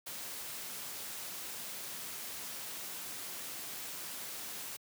white noise, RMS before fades -43 dBFS, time 0.06-4.77 s, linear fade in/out 10 ms, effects high-pass 100 Hz 12 dB/octave

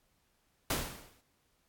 pink noise with exponential decay, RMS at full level -29 dBFS, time 0.7-1.21 s, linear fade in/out 5 ms, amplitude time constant 110 ms, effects pink hiss -74 dBFS RMS until 1.68 s + AAC 64 kbps

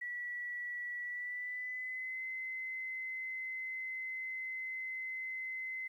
sine tone with pitch glide, 1946 to 2051 Hz, B6 to C7, -26 to -35 cents, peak -38 dBFS, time 0.01-5.88 s, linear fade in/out 10 ms, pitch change +91 cents, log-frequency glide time 1.02-2.23 s, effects 12-bit

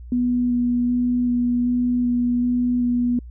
sine tone with vibrato, 244.3 Hz, B3, 19 cents flat, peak -17 dBFS, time 0.12-3.19 s, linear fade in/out 2 ms, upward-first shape square, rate 1.3 Hz, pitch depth 9 cents each way, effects added 60 Hz sine -35 dBFS peak until 3.3 s

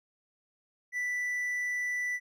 triangle tone, 1975.5 Hz, B6, in tune, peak -28 dBFS, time 0.92-2.2 s, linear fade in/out 50 ms, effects none

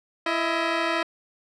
10% pulse tone pair together, 333.3 / 634 Hz, E4 / D#5, +19 / +32 cents, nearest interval major seventh, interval 1113 cents, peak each -16 / -18 dBFS, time 0.26-1.03 s, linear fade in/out 5 ms, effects low-pass 4000 Hz 12 dB/octave

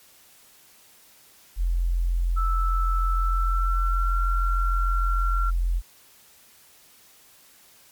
sine tone, 43.26 Hz, F1, 16 cents flat, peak -20 dBFS, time 1.56-5.82 s, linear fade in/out 50 ms
sine tone with pitch glide, 1318.5 to 1366.6 Hz, E6 to F6, 0 to -38 cents, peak -26 dBFS, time 2.36-5.51 s, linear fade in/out 20 ms, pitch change +62 cents, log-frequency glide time 3.1-4.18 s
effects white hiss -54 dBFS RMS until 7.91 s + MP3 96 kbps

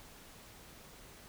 silence, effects pink hiss -55 dBFS RMS until 1.28 s

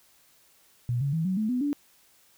sine tone with pitch steps, 121.3 / 140.14 / 161.92 / 187.07 / 216.1 / 249.7 / 288.5 Hz, B2 / C#3 / E3 / F#3 / A3 / B3 / D4, -31 / +19 / -31 / +19 / -31 / +19 / -31 cents, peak -24 dBFS, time 0.89-1.73 s, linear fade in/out 0 ms, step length 120 ms, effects white hiss -61 dBFS RMS until 2.37 s

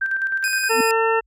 sine tone with tremolo, 1568 Hz, G6, in tune, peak -18 dBFS, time 0.01-0.69 s, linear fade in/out 10 ms, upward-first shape square, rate 9.6 Hz, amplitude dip 45%
15% pulse tone, 2489 Hz, D#7, in tune, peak -17 dBFS, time 0.44-0.91 s, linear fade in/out 0 ms
harmonic tone, 450 Hz, A4, 39 cents sharp, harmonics 1 / 2 / 3 / 4 / 6, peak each -19 / -22 / -24 / -25 / -27 dBFS, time 0.69-1.21 s, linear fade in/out 20 ms
sine tone with exponential growth, 253.7 Hz, B3, 47 cents sharp, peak -17 dBFS, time 0.71-0.81 s, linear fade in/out 5 ms, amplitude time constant 21 ms
effects added 50 Hz sine -62 dBFS peak until 1.26 s

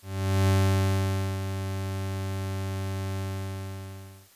40% pulse tone with ADSR envelope, 96.4 Hz, G2, 28 cents flat, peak -18 dBFS, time 0.02-4.3 s, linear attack 460 ms, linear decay 910 ms, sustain -10 dB, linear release 1100 ms, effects white hiss -57 dBFS RMS until 4.35 s + resampled to 32000 Hz

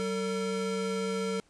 square tone pair together, 191.3 / 451.8 Hz, G3 / A4, -42 / +46 cents, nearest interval octave + minor third, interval 1488 cents, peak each -34 / -32 dBFS, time 0-1.4 s, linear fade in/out 0 ms, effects pink hiss -65 dBFS RMS until 1.49 s + resampled to 22050 Hz

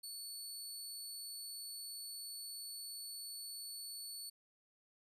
20% pulse tone, 4443 Hz, C#8, 3 cents sharp, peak -39 dBFS, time 0.03-4.3 s, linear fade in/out 10 ms, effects resampled to 32000 Hz

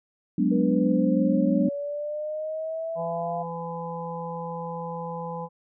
sine chord, G# half-diminished seventh, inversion third, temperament equal, 185 / 207.7 / 246.9 / 293.7 Hz, F#3 / G#3 / B3 / D4, 0 / 0 / 0 / 0 cents, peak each -25 dBFS, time 0.38-1.69 s, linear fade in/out 5 ms
sine linear sweep, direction up, 476.3 to 697 Hz, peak -28 dBFS, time 0.51-3.43 s, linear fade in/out 10 ms
harmonic tone, 167.9 Hz, E3, 32 cents sharp, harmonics 1 / 3 / 5 / 6, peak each -35 / -35 / -36 / -38 dBFS, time 2.95-5.49 s, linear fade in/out 50 ms
effects none

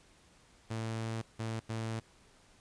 sawtooth tone bursts at uneven times, 112.4 Hz, A2, 37 cents sharp, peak -31 dBFS, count 3, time 0.7-1.22 / 1.39-1.6 / 1.69-2 s, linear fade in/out 10 ms, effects pink hiss -63 dBFS RMS until 2.6 s + resampled to 22050 Hz

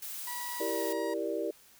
blue noise, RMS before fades -40 dBFS, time 0.02-0.93 s, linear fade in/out 5 ms
30% pulse tone with pitch glide, 970 to 950 Hz, B5 to A#5, -31 to +33 cents, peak -36 dBFS, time 0.27-1.14 s, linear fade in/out 5 ms, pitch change -36 cents, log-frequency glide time 0.63-0.84 s
sine chord, E half-diminished seventh, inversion none, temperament equal, 329.6 / 392 / 466.2 / 587.3 Hz, E4 / G4 / Bb4 / D5, 0 / 0 / 0 / 0 cents, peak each -36 dBFS, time 0.6-1.51 s, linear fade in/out 5 ms
effects white hiss -59 dBFS RMS until 1.79 s

